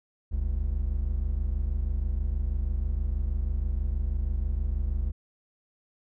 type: tone pair together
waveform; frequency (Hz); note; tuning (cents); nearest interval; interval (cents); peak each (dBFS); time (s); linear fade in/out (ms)
triangle; 44.66 / 70.9; F1 / C#2; +39 / +40; minor sixth; 801; -26; 0.31-5.12; 20
effects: none